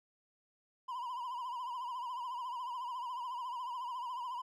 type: tone with vibrato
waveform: triangle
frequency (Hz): 987.8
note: B5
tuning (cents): 0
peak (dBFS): -36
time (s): 0.88-4.42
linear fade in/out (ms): 10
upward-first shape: triangle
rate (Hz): 14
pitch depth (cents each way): 110
effects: none